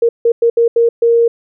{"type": "tone bursts at uneven times", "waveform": "sine", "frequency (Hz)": 466.2, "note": "A#4", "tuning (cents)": 0, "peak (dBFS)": -7, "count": 6, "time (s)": [[0.02, 0.09], [0.25, 0.32], [0.42, 0.5], [0.57, 0.68], [0.76, 0.89], [1.02, 1.28]], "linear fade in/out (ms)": 5, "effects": []}